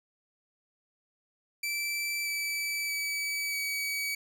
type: tone with pitch steps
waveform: sawtooth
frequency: 2328 / 2309 / 2291 / 2272 Hz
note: D7 / D7 / D7 / C#7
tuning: -16 / -30 / -44 / +42 cents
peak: -27 dBFS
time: 1.63-4.15 s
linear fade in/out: 5 ms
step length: 630 ms
effects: none